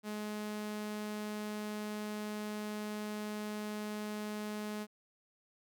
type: tone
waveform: sawtooth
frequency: 211 Hz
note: G#3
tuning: 28 cents sharp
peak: -34 dBFS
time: 0.03-4.87 s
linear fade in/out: 50 ms
effects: none